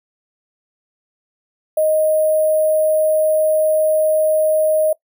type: tone with sample-and-hold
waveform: sine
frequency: 622.3 Hz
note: D#5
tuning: in tune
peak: -12 dBFS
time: 1.77-4.93 s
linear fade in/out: 5 ms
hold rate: 11025 Hz
effects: noise-tail reverb RT60 0.1 s tail -21 dB re dry